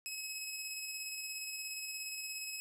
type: tone with tremolo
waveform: 15% pulse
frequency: 2565 Hz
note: E7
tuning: 48 cents flat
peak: -32 dBFS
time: 0.06-2.6 s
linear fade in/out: 0 ms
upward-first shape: square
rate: 17 Hz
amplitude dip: 25%
effects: 12-bit